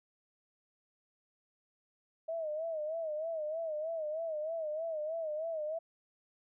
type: tone with vibrato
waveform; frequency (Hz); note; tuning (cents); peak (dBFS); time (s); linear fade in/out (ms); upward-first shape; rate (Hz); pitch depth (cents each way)
sine; 633; D#5; +30; -34; 2.28-5.79; 10; sine; 3.2; 90
effects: none